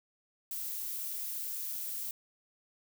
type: noise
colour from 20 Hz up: violet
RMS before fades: -38 dBFS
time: 0.51-2.11 s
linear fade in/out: 2 ms
effects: none